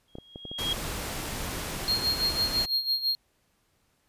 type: tone with exponential growth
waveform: sine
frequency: 3275 Hz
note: G#7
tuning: 25 cents flat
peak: -24 dBFS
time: 0.08-0.73 s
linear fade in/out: 2 ms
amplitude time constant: 140 ms
type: clicks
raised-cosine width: 2 ms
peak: -26 dBFS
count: 10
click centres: 0.154 / 0.185 / 0.359 / 0.453 / 0.515 / 1.083 / 1.424 / 1.569 / 1.725 / 1.974 s
type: noise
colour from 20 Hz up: pink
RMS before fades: -34 dBFS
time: 0.58-2.66 s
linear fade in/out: 10 ms
type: tone with tremolo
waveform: triangle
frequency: 4240 Hz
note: C8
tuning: 22 cents sharp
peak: -21 dBFS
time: 1.88-3.15 s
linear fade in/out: 0 ms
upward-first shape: sine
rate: 6 Hz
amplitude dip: 75%
effects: pink hiss -70 dBFS RMS until 4.08 s + resampled to 32000 Hz